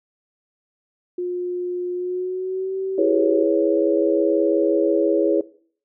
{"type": "tone with pitch glide", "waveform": "sine", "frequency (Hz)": [357.3, 382.9], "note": ["F4", "G4"], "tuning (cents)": [40, -41], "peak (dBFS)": -22, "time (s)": [1.18, 3.44], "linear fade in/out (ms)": 5, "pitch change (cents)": 119, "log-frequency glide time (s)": [1.94, 2.76]}
{"type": "chord", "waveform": "sine", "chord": "C# minor seventh", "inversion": "first", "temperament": "equal", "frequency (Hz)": [329.6, 415.3, 493.9, 554.4], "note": ["E4", "G#4", "B4", "C#5"], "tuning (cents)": [0, 0, 0, 0], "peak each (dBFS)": [-20, -20, -25, -21], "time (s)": [2.98, 5.41], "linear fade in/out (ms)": 5}
{"effects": ["noise-tail reverb RT60 0.5 s tail -19 dB re dry"]}